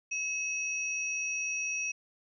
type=tone pair together; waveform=sine; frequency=2574 / 5768 Hz; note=E7 / F#8; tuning=-42 / -45 cents; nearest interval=octave + major second; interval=1397 cents; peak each=-32 / -36 dBFS; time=0.11-1.92 s; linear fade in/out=10 ms; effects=none